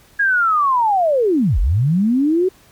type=linear two-way sweep; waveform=sine; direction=down then up; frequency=1661.2 to 37 to 382.9 Hz; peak=-12 dBFS; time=0.19-2.49 s; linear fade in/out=10 ms; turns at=1.59 s; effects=pink hiss -50 dBFS RMS until 2.71 s + MP3 96 kbps